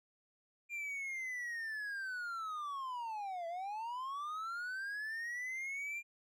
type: linear two-way sweep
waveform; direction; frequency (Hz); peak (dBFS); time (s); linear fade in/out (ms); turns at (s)
triangle; down then up; 2400 to 661 to 2400; -37; 0.69-6.03; 50; 3.47
effects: none